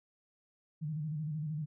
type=tone with vibrato; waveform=sine; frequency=153.1 Hz; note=D#3; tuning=28 cents flat; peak=-34 dBFS; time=0.81-1.66 s; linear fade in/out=20 ms; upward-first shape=square; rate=13 Hz; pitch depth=66 cents each way; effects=none